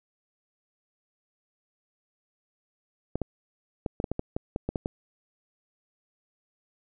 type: clicks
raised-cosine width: 2 ms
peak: -15 dBFS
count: 12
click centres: 3.156 / 3.217 / 3.862 / 4.001 / 4.042 / 4.116 / 4.194 / 4.365 / 4.561 / 4.69 / 4.758 / 4.859 s
effects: none